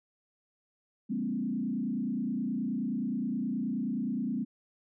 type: tone with frequency modulation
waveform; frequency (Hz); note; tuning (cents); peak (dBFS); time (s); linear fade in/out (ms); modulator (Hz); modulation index
sine; 233.1; A#3; 0; -29; 1.09-4.45; 20; 29.5; 1.5
effects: none